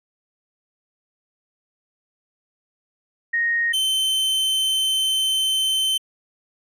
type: tone pair in turn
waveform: sine / 45% pulse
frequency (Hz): 1864.7 / 3083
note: A#6 / G7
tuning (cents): 0 / -29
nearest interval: major sixth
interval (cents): 871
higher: second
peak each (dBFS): -18 / -18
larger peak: neither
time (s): 3.33-3.73 / 3.73-5.98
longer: second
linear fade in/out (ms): 10
effects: resampled to 32000 Hz